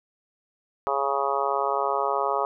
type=harmonic tone; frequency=138.7 Hz; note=C#3; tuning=1 cent sharp; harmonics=3 / 4 / 5 / 6 / 7 / 8 / 9; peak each=-30 / -30 / -30 / -30 / -30 / -30 / -30 dBFS; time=0.87-2.45 s; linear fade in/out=0 ms; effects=none